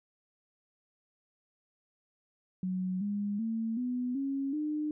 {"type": "tone with pitch steps", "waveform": "sine", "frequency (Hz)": [185, 204.1, 225.1, 248.4, 274, 302.3], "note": ["F#3", "G#3", "A3", "B3", "C#4", "D#4"], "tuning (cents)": [0, -30, 40, 10, -20, -50], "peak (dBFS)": -30, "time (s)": [2.63, 4.91], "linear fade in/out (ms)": 2, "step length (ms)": 380, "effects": []}